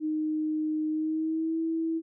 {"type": "tone with pitch glide", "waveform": "sine", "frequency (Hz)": [309.4, 325.7], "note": ["D#4", "E4"], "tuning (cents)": [-10, -21], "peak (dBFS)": -26, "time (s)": [0, 2.02], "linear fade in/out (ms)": 50, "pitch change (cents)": 89, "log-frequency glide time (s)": [0.89, 1.59], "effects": []}